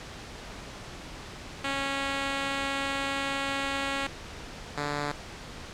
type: tone pair in turn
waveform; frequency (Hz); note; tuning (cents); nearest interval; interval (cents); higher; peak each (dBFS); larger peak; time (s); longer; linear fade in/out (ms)
5% pulse; 275.2 / 145.78; C#4 / D3; -12 / -12; major seventh; 1100; first; -17 / -18; first; 1.64-4.07 / 4.77-5.12; first; 5
effects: pink hiss -42 dBFS RMS until 5.73 s + low-pass 6000 Hz 12 dB/octave